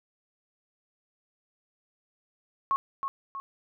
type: tone with echo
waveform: sine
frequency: 1094 Hz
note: C#6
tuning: 23 cents flat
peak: -22 dBFS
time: 2.71-2.76 s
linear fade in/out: 0 ms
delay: 320 ms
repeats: 2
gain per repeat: -6 dB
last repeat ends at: 3.4 s
effects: none